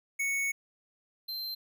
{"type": "tone pair in turn", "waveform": "square", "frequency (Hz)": [2217, 4124], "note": ["C#7", "C8"], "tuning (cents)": [0, -26], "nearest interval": "major seventh", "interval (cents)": 1074, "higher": "second", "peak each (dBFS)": [-29, -35], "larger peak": "first", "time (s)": [[0.19, 0.52], [1.28, 1.55]], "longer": "first", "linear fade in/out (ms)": 10, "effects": []}